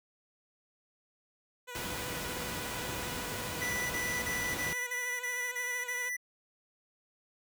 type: tone with vibrato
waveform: 10% pulse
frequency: 492.1 Hz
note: B4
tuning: 6 cents flat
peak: -33 dBFS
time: 1.67-6.1 s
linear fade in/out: 20 ms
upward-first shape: sine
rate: 13 Hz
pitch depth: 35 cents each way
type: noise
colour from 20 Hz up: pink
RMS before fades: -38 dBFS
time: 1.75-4.73 s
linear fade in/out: 0 ms
type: tone bursts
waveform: square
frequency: 1975.5 Hz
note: B6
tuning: in tune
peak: -34 dBFS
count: 8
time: 3.61-6.168 s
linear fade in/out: 10 ms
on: 290 ms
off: 34 ms
effects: high-pass 60 Hz 12 dB/octave